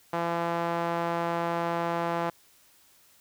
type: tone with band-pass filter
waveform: sawtooth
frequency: 169.6 Hz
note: E3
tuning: 50 cents sharp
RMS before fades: -29 dBFS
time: 0.13-2.3 s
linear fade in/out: 5 ms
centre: 870 Hz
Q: 1.3
effects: white hiss -60 dBFS RMS until 3.2 s